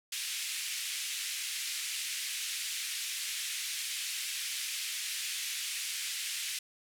pink band-pass noise, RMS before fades -37 dBFS, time 0.12-6.59 s, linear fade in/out 5 ms, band 2200 to 12000 Hz, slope 24 dB/octave, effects none

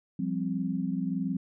sine chord, F suspended second, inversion none, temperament equal, 174.61 / 196 / 261.6 Hz, F3 / G3 / C4, 0 / 0 / 0 cents, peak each -32 dBFS, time 0.19-1.37 s, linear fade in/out 5 ms, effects none

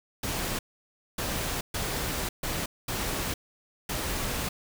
pink noise bursts at uneven times, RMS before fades -31 dBFS, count 6, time 0.23-0.59 / 1.18-1.61 / 1.74-2.29 / 2.43-2.66 / 2.88-3.34 / 3.89-4.49 s, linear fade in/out 5 ms, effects none

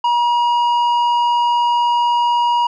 sine tone with tanh clipping, 956 Hz, A#5, 43 cents sharp, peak -14 dBFS, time 0.04-2.67 s, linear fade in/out 5 ms, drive 8 dB, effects none

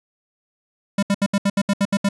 square tone bursts, 199.6 Hz, G3, 32 cents sharp, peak -16 dBFS, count 10, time 0.98-2.089 s, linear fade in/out 5 ms, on 47 ms, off 71 ms, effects resampled to 24000 Hz + 9-bit

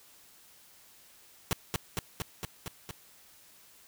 pink noise with echo, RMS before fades -28 dBFS, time 1.51-1.53 s, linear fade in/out 0 ms, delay 230 ms, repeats 6, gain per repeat -2 dB, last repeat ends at 2.91 s, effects white hiss -58 dBFS RMS until 3.87 s

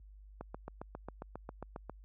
click train, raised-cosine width 1 ms, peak -28 dBFS, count 12, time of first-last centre 0.41-1.896 s, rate 7.4 Hz, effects added 50 Hz sine -47 dBFS peak until 2.04 s + high-pass 60 Hz 12 dB/octave

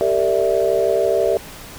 sine chord, E half-diminished seventh, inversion first, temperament equal with one note detuned, 392 / 458.4 / 587.3 / 659.3 Hz, G4 / Bb4 / D5 / E5, 0 / -29 / 0 / 0 cents, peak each -20 dBFS, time 0.01-1.37 s, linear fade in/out 0 ms, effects pink hiss -37 dBFS RMS until 1.78 s

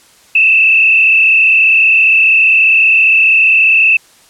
sine tone with frequency modulation, 2629 Hz, E7, 5 cents flat, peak -5 dBFS, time 0.35-3.97 s, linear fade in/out 5 ms, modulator 35 Hz, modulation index 2.2, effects white hiss -45 dBFS RMS until 4.29 s + low-pass 10000 Hz 12 dB/octave

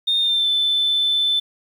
sine tone with pitch glide, 3655 to 3524 Hz, A#7 to A7, -35 to +2 cents, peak -15 dBFS, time 0.07-1.4 s, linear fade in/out 10 ms, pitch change -63 cents, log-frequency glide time 0.2-0.48 s, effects tanh soft clip ceiling -11 dBFS + 8-bit

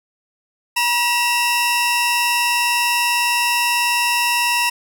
sawtooth tone pair together, 960.1 / 2700 Hz, B5 / E7, -49 / +41 cents, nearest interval octave + tritone, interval 1790 cents, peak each -15 dBFS, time 0.76-4.7 s, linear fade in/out 10 ms, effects none

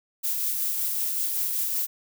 violet noise with tremolo, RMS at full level -26 dBFS, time 0.23-1.87 s, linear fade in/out 20 ms, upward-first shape sine, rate 5.3 Hz, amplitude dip 25%, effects none

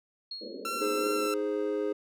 sine tone with exponential decay, 4300 Hz, C8, 47 cents sharp, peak -34 dBFS, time 0.31-0.82 s, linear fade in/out 5 ms, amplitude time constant 110 ms
white band-pass noise, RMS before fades -41 dBFS, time 0.41-1.27 s, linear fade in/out 5 ms, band 210 to 550 Hz, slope 96 dB/octave
sawtooth tone with vibrato, 1348 Hz, E6, 38 cents sharp, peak -28 dBFS, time 0.65-1.34 s, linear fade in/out 2 ms, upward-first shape sine, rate 2.8 Hz, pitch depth 16 cents each way
triangle chord, Ab major, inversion second, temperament equal, 311.1 / 415.3 / 523.3 Hz, Eb4 / Ab4 / C5, 0 / 0 / 0 cents, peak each -32 / -28 / -33 dBFS, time 0.81-1.93 s, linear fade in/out 10 ms
effects none

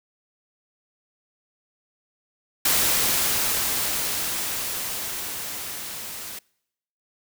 white noise with level ramp, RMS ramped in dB -20 to -36 dBFS, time 2.65-6.39 s, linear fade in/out 5 ms, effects noise-tail reverb RT60 0.8 s tail -26 dB re dry

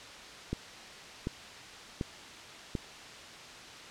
click train, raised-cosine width 3 ms, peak -19 dBFS, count 4, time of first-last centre 0.53-2.752 s, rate 1.35 Hz, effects white hiss -47 dBFS RMS until 3.9 s + low-pass 5000 Hz 12 dB/octave

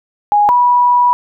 sine tone pair in turn, 827 / 976.4 Hz, G#5 / B5, -8 / -20 cents, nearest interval minor third, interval 288 cents, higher second, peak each -7 dBFS, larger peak neither, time 0.32-0.49 / 0.49-1.13 s, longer second, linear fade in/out 0 ms, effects none

